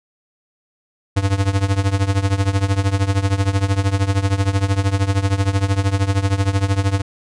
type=tone with tremolo; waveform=square; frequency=98 Hz; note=G2; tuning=in tune; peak=-12 dBFS; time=1.16-7.02 s; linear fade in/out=10 ms; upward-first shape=triangle; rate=13 Hz; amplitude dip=90%; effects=resampled to 22050 Hz